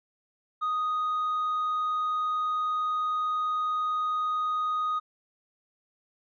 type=tone with tanh clipping; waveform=sine; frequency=1244.5 Hz; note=D#6; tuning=in tune; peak=-26 dBFS; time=0.61-5 s; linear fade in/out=20 ms; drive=1 dB; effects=none